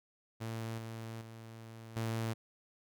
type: tone with level steps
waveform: sawtooth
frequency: 113.1 Hz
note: A2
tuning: 48 cents sharp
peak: -34 / -38 / -44 / -30 dBFS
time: 0.4-2.34 s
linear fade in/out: 20 ms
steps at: 0.78 / 1.21 / 1.96 s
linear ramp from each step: 5 ms
effects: none